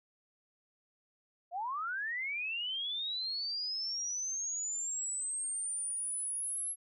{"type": "linear sweep", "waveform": "sine", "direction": "up", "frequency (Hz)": [659.3, 11175], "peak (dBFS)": -34, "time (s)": [1.51, 6.76], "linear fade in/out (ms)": 50, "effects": []}